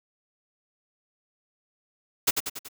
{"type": "noise with echo", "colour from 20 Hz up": "white", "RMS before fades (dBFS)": -21, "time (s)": [2.27, 2.31], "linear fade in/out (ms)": 10, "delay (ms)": 94, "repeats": 4, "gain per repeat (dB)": -5, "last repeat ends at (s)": 2.686, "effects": []}